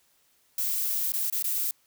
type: noise with dropouts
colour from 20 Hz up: violet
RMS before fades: -28 dBFS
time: 0.58-1.71 s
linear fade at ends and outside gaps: 2 ms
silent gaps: 1.121-1.137 / 1.3-1.325 / 1.425-1.441 s
effects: white hiss -66 dBFS RMS until 1.86 s

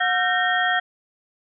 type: tone cluster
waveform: sine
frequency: 725 / 1359 / 1551 / 1844 / 3243 Hz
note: F#5 / F6 / G6 / A#6 / G#7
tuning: -35 / -48 / -19 / -19 / -42 cents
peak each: -23 / -28 / -25 / -22 / -29 dBFS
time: 0-0.8 s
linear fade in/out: 10 ms
effects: none

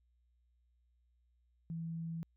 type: tone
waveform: sine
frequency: 164.81 Hz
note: E3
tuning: in tune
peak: -38 dBFS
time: 1.7-2.23 s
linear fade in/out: 0 ms
effects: added 60 Hz sine -70 dBFS peak until 2.36 s

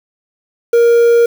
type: tone with quantisation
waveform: triangle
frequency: 470 Hz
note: A#4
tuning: 14 cents sharp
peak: -4 dBFS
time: 0.73-1.26 s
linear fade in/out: 5 ms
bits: 5
effects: none

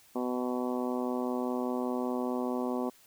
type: harmonic tone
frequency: 124.9 Hz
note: B2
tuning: 20 cents sharp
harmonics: 2 / 3 / 4 / 5 / 6 / 7 / 8 / 9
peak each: -32 / -36 / -38 / -40 / -42 / -43 / -44 / -45 dBFS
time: 0.15-2.9 s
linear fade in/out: 10 ms
effects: white hiss -60 dBFS RMS until 3.06 s

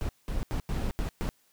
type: noise bursts at uneven times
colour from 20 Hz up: brown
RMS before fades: -30 dBFS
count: 6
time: 0.01-0.09 / 0.28-0.43 / 0.51-0.6 / 0.69-0.91 / 0.99-1.09 / 1.21-1.29 s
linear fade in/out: 0 ms
effects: white hiss -67 dBFS RMS until 1.52 s

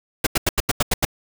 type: noise bursts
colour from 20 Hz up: pink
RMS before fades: -18 dBFS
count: 8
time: 0.24-1.051 s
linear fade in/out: 5 ms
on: 27 ms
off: 85 ms
effects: none

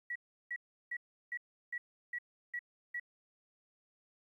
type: tone bursts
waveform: sine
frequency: 1931 Hz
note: B6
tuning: 39 cents flat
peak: -36 dBFS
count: 8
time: 0.1-2.998 s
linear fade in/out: 5 ms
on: 56 ms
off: 350 ms
effects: 12-bit

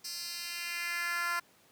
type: tone with high-pass filter sweep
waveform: 10% pulse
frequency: 345.6 Hz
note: F4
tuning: 18 cents flat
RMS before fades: -36 dBFS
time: 0.04-1.4 s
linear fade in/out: 10 ms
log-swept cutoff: 5200 to 1200 Hz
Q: 2
effects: pink hiss -63 dBFS RMS until 1.71 s + high-pass 150 Hz 12 dB/octave

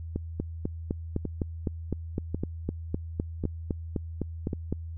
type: two click trains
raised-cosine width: 3 ms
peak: -15 / -17 dBFS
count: 18 / 5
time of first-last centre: 0.4-4.726 / 0.16-4.532 s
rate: 3.93 / 0.915 Hz
effects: added 82 Hz sine -35 dBFS peak until 4.97 s

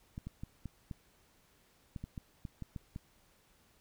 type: clicks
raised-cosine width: 5 ms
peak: -29 dBFS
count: 12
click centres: 0.179 / 0.27 / 0.435 / 0.657 / 0.912 / 1.962 / 2.04 / 2.178 / 2.452 / 2.623 / 2.762 / 2.961 s
effects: pink hiss -68 dBFS RMS until 3.8 s

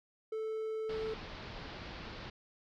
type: tone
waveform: triangle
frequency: 439 Hz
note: A4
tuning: 4 cents flat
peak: -33 dBFS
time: 0.32-1.14 s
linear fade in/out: 5 ms
type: low-pass noise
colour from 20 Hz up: pink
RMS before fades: -46 dBFS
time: 0.89-2.3 s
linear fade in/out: 5 ms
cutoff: 4900 Hz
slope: 48 dB/octave
effects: none

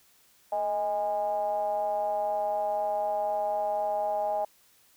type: ring-modulated tone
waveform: triangle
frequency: 98 Hz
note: G2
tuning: in tune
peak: -21 dBFS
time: 0.52-4.45 s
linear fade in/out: 5 ms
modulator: 725 Hz
effects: white hiss -62 dBFS RMS until 4.96 s

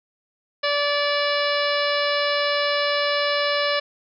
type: harmonic tone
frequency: 579 Hz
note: D5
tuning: 25 cents flat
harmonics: 1 / 2 / 3 / 4 / 5 / 6 / 7 / 8 / 9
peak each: -23 / -27 / -27 / -30 / -30 / -34 / -30 / -37 / -32 dBFS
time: 0.63-3.8 s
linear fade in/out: 10 ms
effects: none

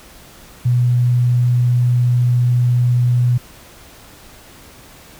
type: tone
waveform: sine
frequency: 122.6 Hz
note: B2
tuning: 12 cents flat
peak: -11 dBFS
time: 0.65-3.38 s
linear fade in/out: 10 ms
effects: pink hiss -42 dBFS RMS until 5.19 s

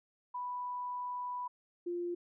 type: tone pair in turn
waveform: sine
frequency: 987.8 / 349.2 Hz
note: B5 / F4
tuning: 0 / 0 cents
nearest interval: octave + tritone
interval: 1800 cents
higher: first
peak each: -36 / -34 dBFS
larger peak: second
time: 0.34-1.48 / 1.86-2.15 s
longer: first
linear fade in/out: 10 ms
effects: none

